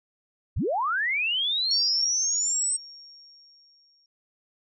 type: linear sweep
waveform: sine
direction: up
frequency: 30.87 to 8300 Hz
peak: -23 dBFS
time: 0.56-2.77 s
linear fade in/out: 10 ms
type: tone with exponential decay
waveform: sine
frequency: 5550 Hz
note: F8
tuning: 12 cents flat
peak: -22 dBFS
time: 1.71-4.06 s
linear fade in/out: 2 ms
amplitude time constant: 510 ms
effects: none